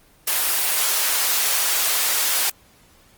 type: high-pass noise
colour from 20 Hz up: white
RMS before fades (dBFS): -20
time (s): 0.27-2.5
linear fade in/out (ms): 5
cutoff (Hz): 600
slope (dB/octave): 12
effects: pink hiss -54 dBFS RMS until 3.17 s + Opus 24 kbps